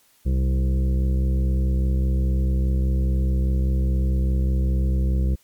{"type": "harmonic tone with a mistuned harmonic", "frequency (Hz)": 64.9, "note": "C2", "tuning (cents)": -13, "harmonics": [1, 2, 3, 5, 6, 7, 8], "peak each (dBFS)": [-18, -27, -29, -36, -42, -44, -42], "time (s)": [0.25, 5.36], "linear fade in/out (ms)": 20, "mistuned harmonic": 2, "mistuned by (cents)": 16, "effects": ["white hiss -59 dBFS RMS until 5.43 s", "MP3 96 kbps"]}